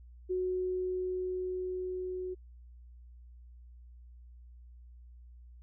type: tone with level ramp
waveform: sine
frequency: 367.9 Hz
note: F#4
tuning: 10 cents flat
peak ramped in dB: -29 to -35 dBFS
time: 0.29-2.35 s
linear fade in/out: 20 ms
effects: added 60 Hz sine -50 dBFS peak until 5.62 s